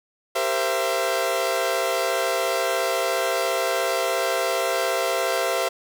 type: chord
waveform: sawtooth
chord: C dominant seventh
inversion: second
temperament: equal with one note detuned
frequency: 392 / 466.2 / 523.3 / 672.3 Hz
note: G4 / Bb4 / C5 / E5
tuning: 0 / 0 / 0 / +34 cents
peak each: -26 / -26 / -22 / -21 dBFS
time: 0.35-5.69 s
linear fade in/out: 10 ms
effects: none